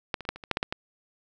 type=clicks; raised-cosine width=0.3 ms; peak=-10 / -22 / -25 / -11 / -26 / -25 / -8 / -10 / -10 / -14 dBFS; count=10; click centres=0.142 / 0.207 / 0.252 / 0.29 / 0.36 / 0.438 / 0.513 / 0.571 / 0.629 / 0.725 s; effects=none